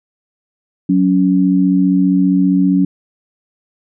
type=tone pair together; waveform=sine; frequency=185 / 280.1 Hz; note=F#3 / C#4; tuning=0 / +18 cents; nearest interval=perfect fifth; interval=718 cents; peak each=-12 dBFS; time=0.89-2.85 s; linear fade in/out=5 ms; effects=none